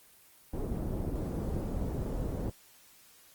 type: low-pass noise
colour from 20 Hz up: pink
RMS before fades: -34 dBFS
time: 0.53-2.5 s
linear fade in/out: 5 ms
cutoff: 460 Hz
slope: 12 dB/octave
effects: white hiss -59 dBFS RMS until 3.34 s + Opus 24 kbps